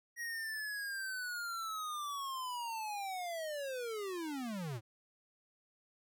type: linear sweep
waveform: square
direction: down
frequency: 1900 to 102.9 Hz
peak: -39 dBFS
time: 0.16-4.81 s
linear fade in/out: 50 ms
effects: none